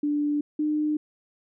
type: tone pair in turn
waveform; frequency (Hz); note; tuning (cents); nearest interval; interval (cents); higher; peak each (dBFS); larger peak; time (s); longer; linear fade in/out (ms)
sine; 293.7 / 302.5; D4 / D#4; 0 / -49; minor second; 51; second; -22 / -22; neither; 0.03-0.41 / 0.59-0.97; neither; 5
effects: none